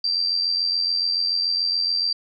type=tone with amplitude modulation; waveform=sine; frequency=4699 Hz; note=D8; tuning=in tune; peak=-17 dBFS; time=0.04-2.13 s; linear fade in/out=5 ms; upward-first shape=sine; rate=87 Hz; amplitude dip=55%; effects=none